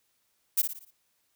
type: noise with echo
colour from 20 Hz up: violet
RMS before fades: -23 dBFS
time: 0.57-0.62 s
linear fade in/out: 10 ms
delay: 58 ms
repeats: 5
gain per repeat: -7 dB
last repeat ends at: 0.91 s
effects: white hiss -73 dBFS RMS until 1.35 s